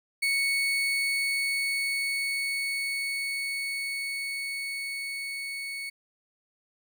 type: tone with level ramp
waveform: 35% pulse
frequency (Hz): 2217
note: C#7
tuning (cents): 0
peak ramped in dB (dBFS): -22 to -32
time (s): 0.22-5.9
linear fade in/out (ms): 10
effects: none